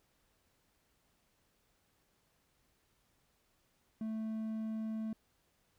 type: tone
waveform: triangle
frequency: 220 Hz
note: A3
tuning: in tune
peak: -34 dBFS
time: 4.01-5.13 s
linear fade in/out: 2 ms
effects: pink hiss -75 dBFS RMS until 5.78 s